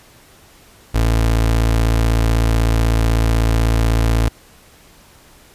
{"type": "tone", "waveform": "30% pulse", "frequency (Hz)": 56.1, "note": "A1", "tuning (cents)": 34, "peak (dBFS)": -10, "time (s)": [0.94, 4.29], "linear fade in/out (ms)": 10, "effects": ["pink hiss -47 dBFS RMS until 5.54 s", "resampled to 32000 Hz"]}